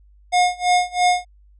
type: tone with tremolo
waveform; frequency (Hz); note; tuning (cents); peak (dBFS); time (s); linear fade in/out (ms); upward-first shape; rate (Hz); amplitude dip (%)
square; 719; F#5; -50; -13; 0.32-1.25; 20; sine; 3; 95
effects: added 50 Hz sine -48 dBFS peak until 1.59 s + resampled to 22050 Hz